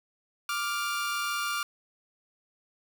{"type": "tone pair together", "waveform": "sawtooth", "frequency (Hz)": [1174.7, 1401.3], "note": ["D6", "F6"], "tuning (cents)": [0, 5], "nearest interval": "minor third", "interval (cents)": 305, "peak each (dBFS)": -28, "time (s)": [0.49, 1.63], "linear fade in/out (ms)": 2, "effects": []}